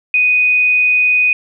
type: tone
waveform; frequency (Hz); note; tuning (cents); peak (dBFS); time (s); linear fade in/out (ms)
sine; 2489; D#7; 0; -9; 0.14-1.33; 2
effects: none